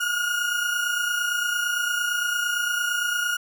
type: tone pair together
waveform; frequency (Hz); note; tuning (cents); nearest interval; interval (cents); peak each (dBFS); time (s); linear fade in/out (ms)
35% pulse; 1411 / 1439.8; F6 / F#6; +17 / -48; unison; 35; -28 / -22; 0-3.37; 10
effects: none